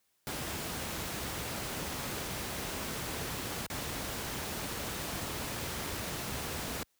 pink noise with dropouts, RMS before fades -37 dBFS, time 0.27-6.83 s, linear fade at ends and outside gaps 0 ms, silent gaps 3.664-3.701 s, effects white hiss -75 dBFS RMS until 6.99 s + high-pass 60 Hz 12 dB/octave

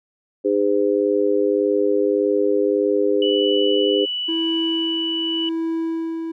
harmonic tone, 101.7 Hz, G#2, 36 cents flat, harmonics 3 / 4 / 5, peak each -22 / -18 / -21 dBFS, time 0.44-4.06 s, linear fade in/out 20 ms
sine tone, 2960 Hz, F#7, in tune, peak -22 dBFS, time 3.22-5.49 s, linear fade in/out 2 ms
triangle tone with tremolo, 327.6 Hz, E4, 11 cents flat, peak -18 dBFS, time 4.28-6.32 s, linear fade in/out 10 ms, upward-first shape sine, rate 0.87 Hz, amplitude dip 40%
effects none

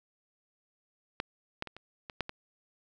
clicks, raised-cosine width 0.3 ms, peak -15 / -17 / -26 / -30 / -25 / -15 / -22 dBFS, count 7, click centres 1.201 / 1.624 / 1.673 / 1.766 / 2.098 / 2.207 / 2.294 s, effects none

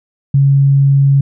sine tone, 138.59 Hz, C#3, in tune, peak -6 dBFS, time 0.34-1.21 s, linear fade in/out 5 ms, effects none

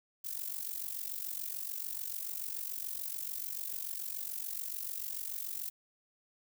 violet noise with amplitude modulation, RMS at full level -36 dBFS, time 0.24-5.7 s, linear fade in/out 10 ms, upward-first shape sine, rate 46.9 Hz, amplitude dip 80%, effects none

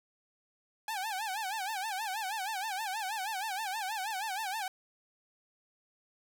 sawtooth tone with vibrato, 817 Hz, G#5, 29 cents flat, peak -30 dBFS, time 0.88-4.68 s, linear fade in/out 2 ms, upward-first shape sine, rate 6.3 Hz, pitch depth 170 cents each way, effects none

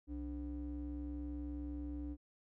triangle ring-modulated tone, 114.1 Hz, A#2, 37 cents flat, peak -35 dBFS, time 0.07-2.17 s, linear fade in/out 50 ms, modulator 179 Hz, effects none

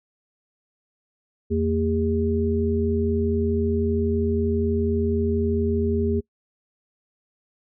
sine tone cluster, 84.2 / 228.1 / 402.9 Hz, E2 / A#3 / G4, +37 / -37 / +48 cents, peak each -24 dBFS, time 1.5-6.21 s, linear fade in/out 20 ms, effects noise-tail reverb RT60 0.1 s tail -24 dB re dry

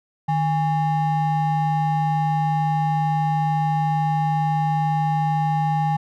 triangle ring-modulated tone, 486.7 Hz, B4, 25 cents flat, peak -13 dBFS, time 0.28-5.97 s, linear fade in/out 10 ms, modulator 333 Hz, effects none

